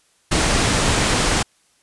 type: low-pass noise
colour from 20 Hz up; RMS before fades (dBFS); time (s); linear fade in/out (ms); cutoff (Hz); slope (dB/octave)
pink; -18; 0.31-1.43; 10; 9900; 48
effects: white hiss -60 dBFS RMS until 1.82 s + resampled to 24000 Hz